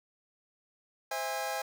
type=chord; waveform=sawtooth; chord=C augmented; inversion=none; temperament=just; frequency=523.3 / 654.1 / 817.6 Hz; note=C5 / E5 / G#5; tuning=0 / -14 / -27 cents; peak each=-35 / -34 / -31 dBFS; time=1.11-1.62 s; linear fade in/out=5 ms; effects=none